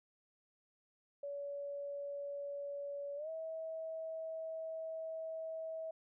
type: tone with pitch glide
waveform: sine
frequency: 568 to 645 Hz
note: C#5 to E5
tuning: +42 to -38 cents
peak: -40 dBFS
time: 1.23-5.91 s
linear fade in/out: 5 ms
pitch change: +220 cents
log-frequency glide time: 3.16-3.29 s
effects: none